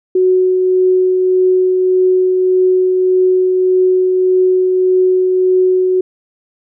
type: tone with tremolo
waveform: sine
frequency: 369.9 Hz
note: F#4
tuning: in tune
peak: -7 dBFS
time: 0.15-6.01 s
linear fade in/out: 5 ms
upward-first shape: triangle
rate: 1.7 Hz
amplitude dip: 30%
effects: none